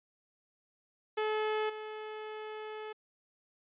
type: tone with level steps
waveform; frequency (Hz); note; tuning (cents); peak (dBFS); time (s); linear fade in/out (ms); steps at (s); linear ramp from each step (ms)
sawtooth; 430.4; A4; -38; -26 / -36; 1.17-2.93; 10; 1.69; 10
effects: resampled to 8000 Hz